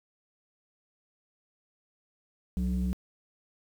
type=tone pair together; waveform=sine; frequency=65.02 / 183.9 Hz; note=C2 / F#3; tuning=-10 / -10 cents; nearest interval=octave + tritone; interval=1800 cents; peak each=-27 dBFS; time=2.57-2.93 s; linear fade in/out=0 ms; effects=tanh soft clip ceiling -23 dBFS + 9-bit